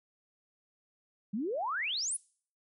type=exponential sweep; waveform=sine; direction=up; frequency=189 to 10750 Hz; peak=-31 dBFS; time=1.33-2.17 s; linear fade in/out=10 ms; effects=noise-tail reverb RT60 0.5 s tail -24 dB re dry